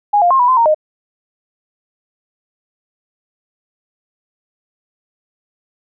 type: tone with pitch steps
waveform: sine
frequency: 824 / 702 / 1065 / 980 / 1030 / 927 / 616 Hz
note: G#5 / F5 / C6 / B5 / C6 / A#5 / D#5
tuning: -14 / +9 / +30 / -14 / -28 / -10 / -17 cents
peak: -8 dBFS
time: 0.13-0.746 s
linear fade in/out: 10 ms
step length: 88 ms
effects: none